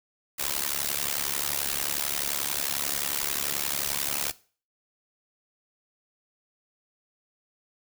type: noise with amplitude modulation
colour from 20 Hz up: white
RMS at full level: -25 dBFS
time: 0.38-4.32 s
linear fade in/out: 20 ms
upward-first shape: sine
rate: 71.3 Hz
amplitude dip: 100%
effects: noise-tail reverb RT60 0.4 s tail -19 dB re dry